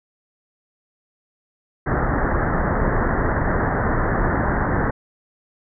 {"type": "low-pass noise", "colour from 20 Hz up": "pink", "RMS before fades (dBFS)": -20, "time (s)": [1.86, 4.91], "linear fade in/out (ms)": 10, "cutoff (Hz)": 1900, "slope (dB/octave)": 96, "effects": []}